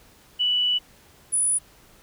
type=tone pair in turn; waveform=sine; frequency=2960 / 9856 Hz; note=F#7 / D#9; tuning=0 / -17 cents; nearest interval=octave + major sixth; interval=2083 cents; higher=second; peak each=-19 dBFS; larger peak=neither; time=0.39-0.79 / 1.32-1.59 s; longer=first; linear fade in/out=20 ms; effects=pink hiss -54 dBFS RMS until 2.02 s